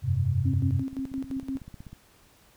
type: chord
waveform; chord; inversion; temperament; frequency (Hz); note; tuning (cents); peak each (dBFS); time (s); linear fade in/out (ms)
sine; F suspended second; none; equal with one note detuned; 87.31 / 98.28 / 130.81; F2 / G2 / C3; 0 / +5 / 0; -29 / -26 / -26; 0.02-0.84; 50
type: tone with tremolo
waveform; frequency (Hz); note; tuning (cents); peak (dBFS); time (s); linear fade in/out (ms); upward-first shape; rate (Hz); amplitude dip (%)
sine; 267.1; C4; +36; -28; 0.45-1.59; 10; square; 5.8; 75
type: click train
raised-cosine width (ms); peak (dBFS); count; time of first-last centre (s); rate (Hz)
5; -30; 17; 0.93-1.93; 16
effects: pink hiss -59 dBFS RMS until 2.56 s